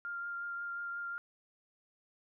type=tone with vibrato; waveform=sine; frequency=1397 Hz; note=F6; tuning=in tune; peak=-37 dBFS; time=0.05-1.18 s; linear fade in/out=0 ms; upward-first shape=triangle; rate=5.6 Hz; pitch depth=15 cents each way; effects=none